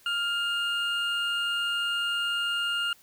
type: tone pair together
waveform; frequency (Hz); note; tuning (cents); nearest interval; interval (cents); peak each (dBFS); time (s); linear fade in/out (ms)
triangle; 1400 / 2831; F6 / F7; +4 / +23; octave; 1219; -27; 0.06-2.93; 2
effects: white hiss -58 dBFS RMS until 3.02 s